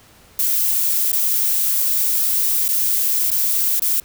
violet noise with dropouts, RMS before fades -18 dBFS, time 0.39-4 s, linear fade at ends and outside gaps 2 ms, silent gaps 1.118-1.129 / 2.681-2.688 / 3.305-3.315 / 3.796-3.82 s, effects pink hiss -49 dBFS RMS until 4.04 s

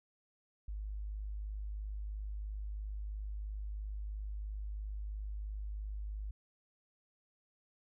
sine tone, 51.5 Hz, G#1, 14 cents flat, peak -38 dBFS, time 0.68-6.31 s, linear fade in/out 5 ms, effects none

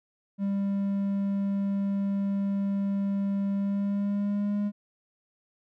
triangle tone with pitch glide, 198.3 to 205.3 Hz, G3 to G#3, +20 to -20 cents, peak -23 dBFS, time 0.38-4.72 s, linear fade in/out 50 ms, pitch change +60 cents, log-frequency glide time 3.54-4.6 s, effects none

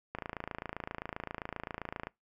click train, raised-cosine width 0.5 ms, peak -22 dBFS, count 54, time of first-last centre 0.15-2.07 s, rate 27.6 Hz, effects noise-tail reverb RT60 0.2 s tail -24 dB re dry

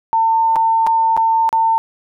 sine tone with dropouts, 901 Hz, A5, 41 cents sharp, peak -11 dBFS, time 0.13-1.78 s, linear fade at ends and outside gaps 0 ms, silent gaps 0.558-0.564 / 0.866-0.871 / 1.166-1.175 / 1.491-1.528 s, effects none

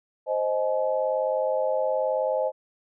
sine chord, Ab major, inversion first, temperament equal with one note detuned, 523.3 / 622.3 / 852 Hz, C5 / Eb5 / Ab5, 0 / 0 / +44 cents, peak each -25 / -26 / -31 dBFS, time 0.26-2.52 s, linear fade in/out 50 ms, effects none

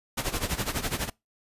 pink noise with tremolo, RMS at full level -27 dBFS, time 0.17-1.1 s, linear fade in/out 10 ms, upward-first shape sine, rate 12 Hz, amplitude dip 80%, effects noise-tail reverb RT60 0.2 s tail -24 dB re dry + resampled to 32000 Hz

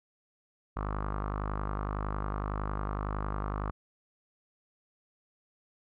sawtooth tone with low-pass filter, 50.9 Hz, G#1, 34 cents flat, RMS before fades -34 dBFS, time 0.76-3.71 s, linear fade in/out 10 ms, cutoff 1200 Hz, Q 4.9, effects none

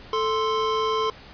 square tone pair together, 440 / 1046.5 Hz, A4 / C6, 0 / 0 cents, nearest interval octave + minor third, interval 1500 cents, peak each -25 dBFS, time 0.13-1.1 s, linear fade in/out 2 ms, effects pink hiss -45 dBFS RMS until 1.33 s + resampled to 11025 Hz

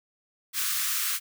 white high-pass noise, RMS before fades -28 dBFS, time 0.53-1.2 s, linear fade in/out 50 ms, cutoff 1100 Hz, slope 96 dB/octave, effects none

